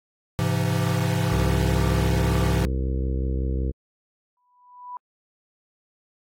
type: chord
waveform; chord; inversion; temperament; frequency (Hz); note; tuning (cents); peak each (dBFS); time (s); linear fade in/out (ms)
square; Ab augmented; none; equal with one note detuned; 103.83 / 130.81 / 168.47; Ab2 / C3 / E3; 0 / 0 / +38; -26; 0.39-2.65; 0
type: harmonic tone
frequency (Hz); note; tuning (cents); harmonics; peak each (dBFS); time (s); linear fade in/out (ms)
65.41; C2; 0; 1 / 2 / 3 / 4 / 5 / 6 / 7 / 8; -23 / -31 / -36 / -37 / -36 / -40 / -37 / -44; 1.31-3.72; 20
type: tone with exponential growth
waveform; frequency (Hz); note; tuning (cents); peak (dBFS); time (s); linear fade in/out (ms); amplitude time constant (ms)
sine; 987.8; B5; 0; -30; 4.37-4.97; 1; 130
effects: AAC 48 kbps